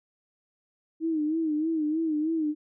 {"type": "tone with vibrato", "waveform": "sine", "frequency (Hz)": 313.7, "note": "D#4", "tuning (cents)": 14, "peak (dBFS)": -24, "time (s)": [1, 2.55], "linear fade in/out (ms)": 50, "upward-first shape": "sine", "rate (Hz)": 3.2, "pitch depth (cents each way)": 81, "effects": []}